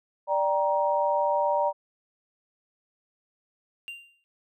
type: chord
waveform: sine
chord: G minor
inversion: second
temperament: just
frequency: 588 / 784 / 940.8 Hz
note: D5 / G5 / Bb5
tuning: +2 / 0 / +16 cents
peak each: -25 / -30 / -25 dBFS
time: 0.27-1.73 s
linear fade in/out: 50 ms
type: tone with exponential decay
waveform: triangle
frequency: 2781 Hz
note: F7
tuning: 8 cents flat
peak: -31 dBFS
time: 3.88-4.24 s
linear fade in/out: 0 ms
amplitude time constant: 77 ms
effects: none